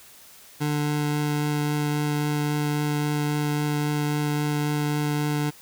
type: tone with vibrato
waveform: 25% pulse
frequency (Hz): 148.3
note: D3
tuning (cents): +17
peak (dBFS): -19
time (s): 0.6-5.51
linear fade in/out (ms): 20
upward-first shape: triangle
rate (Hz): 3.7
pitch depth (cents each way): 8
effects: white hiss -49 dBFS RMS until 5.61 s